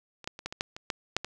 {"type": "clicks", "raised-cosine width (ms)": 0.2, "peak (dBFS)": [-28, -15, -25, -16, -21, -11, -23, -12, -8, -18], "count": 10, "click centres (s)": [0.243, 0.275, 0.391, 0.46, 0.525, 0.609, 0.765, 0.902, 1.166, 1.246], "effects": []}